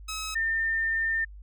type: tone pair in turn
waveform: 10% pulse / sine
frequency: 1283 / 1805.5 Hz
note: E6 / A6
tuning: -47 / +44 cents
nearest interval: tritone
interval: 591 cents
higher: second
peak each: -24 dBFS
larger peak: neither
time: 0.08-0.35 / 0.35-1.25 s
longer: second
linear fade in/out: 10 ms
effects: added 50 Hz sine -42 dBFS peak until 1.42 s